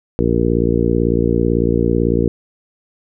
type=harmonic tone; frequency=58 Hz; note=A#1; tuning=8 cents flat; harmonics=1 / 2 / 3 / 4 / 5 / 6 / 7 / 8; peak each=-21 / -21 / -21 / -21 / -21 / -21 / -21 / -21 dBFS; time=0.19-2.28 s; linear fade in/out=0 ms; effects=none